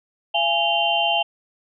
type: tone cluster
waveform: sine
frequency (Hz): 682 / 829 / 2780 / 3097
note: F5 / G#5 / F7 / G7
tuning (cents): -41 / -3 / -9 / -22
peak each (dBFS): -23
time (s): 0.34-1.23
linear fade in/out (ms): 10
effects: none